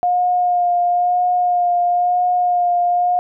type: tone with vibrato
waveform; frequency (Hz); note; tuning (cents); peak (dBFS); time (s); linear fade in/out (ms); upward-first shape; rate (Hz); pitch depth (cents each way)
sine; 712; F5; +33; -13; 0.03-3.19; 0; sine; 1; 18
effects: none